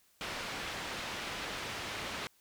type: low-pass noise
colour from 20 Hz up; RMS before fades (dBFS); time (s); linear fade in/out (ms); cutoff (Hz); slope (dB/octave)
white; -40; 0.21-2.27; 0; 3100; 12
effects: white hiss -68 dBFS RMS until 2.4 s